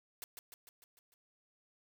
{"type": "noise with echo", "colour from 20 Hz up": "white", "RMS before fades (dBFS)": -45, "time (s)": [0.22, 0.24], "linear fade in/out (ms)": 0, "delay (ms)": 150, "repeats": 6, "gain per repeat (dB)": -4, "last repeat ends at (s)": 1.14, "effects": []}